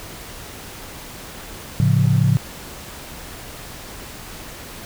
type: chord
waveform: sine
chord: A augmented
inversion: none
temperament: equal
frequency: 110 / 138.59 / 174.61 Hz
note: A2 / C#3 / E#3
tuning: 0 / 0 / 0 cents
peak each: -17 / -16 / -20 dBFS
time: 1.8-2.37 s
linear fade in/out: 0 ms
effects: pink hiss -36 dBFS RMS until 4.85 s